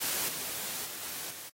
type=noise with level steps; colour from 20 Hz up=white; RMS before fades=-32 / -37 / -41 / -39 / -44 dBFS; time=0-1.5 s; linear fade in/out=20 ms; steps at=0.28 / 0.85 / 1.01 / 1.3 s; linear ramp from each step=10 ms; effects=high-pass 100 Hz 12 dB/octave + AAC 48 kbps